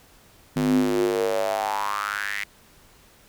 square tone with high-pass filter sweep, 51 Hz, G#1, 31 cents flat, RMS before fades -24 dBFS, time 0.56-2.44 s, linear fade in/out 5 ms, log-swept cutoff 200 to 2100 Hz, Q 6.2, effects pink hiss -54 dBFS RMS until 3.28 s

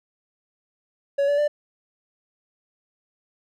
triangle tone with pitch steps, 561 / 575.4 / 590.3 Hz, C#5 / D5 / D5, +21 / -36 / +9 cents, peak -16 dBFS, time 1.18-1.48 s, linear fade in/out 10 ms, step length 100 ms, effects none

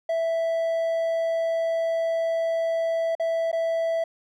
triangle tone with dropouts, 659.3 Hz, E5, in tune, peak -20 dBFS, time 0.09-4.04 s, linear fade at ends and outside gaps 5 ms, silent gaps 3.152-3.197 / 3.516-3.528 s, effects none

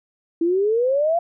sine exponential sweep, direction up, 326.1 to 700 Hz, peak -16 dBFS, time 0.41-1.19 s, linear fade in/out 5 ms, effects none

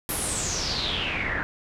pink noise with low-pass filter sweep, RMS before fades -28 dBFS, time 0.09-1.43 s, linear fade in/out 0 ms, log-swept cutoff 12000 to 1600 Hz, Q 7.4, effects none

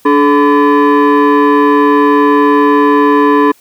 sine tone with frequency modulation, 290.2 Hz, D4, 21 cents flat, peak -3 dBFS, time 0.05-3.52 s, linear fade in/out 10 ms, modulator 721 Hz, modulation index 1.3, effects tanh soft clip ceiling -3 dBFS + white hiss -47 dBFS RMS until 3.6 s

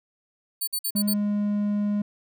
5% pulse tone bursts, 4500 Hz, C#8, 25 cents sharp, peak -18 dBFS, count 5, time 0.61-1.139 s, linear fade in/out 10 ms, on 65 ms, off 51 ms
triangle tone, 206.3 Hz, G#3, 11 cents flat, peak -20 dBFS, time 0.95-2.02 s, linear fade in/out 5 ms
effects none

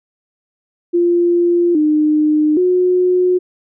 sine tone with pitch steps, 347 / 304.2 / 363.1 Hz, F4 / D#4 / F#4, -11 / -39 / -33 cents, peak -10 dBFS, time 0.93-3.39 s, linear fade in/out 20 ms, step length 820 ms, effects none

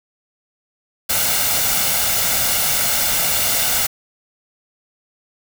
white noise with comb filter, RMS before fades -18 dBFS, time 1.09-3.87 s, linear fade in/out 10 ms, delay 1.4 ms, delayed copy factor +0.55, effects none

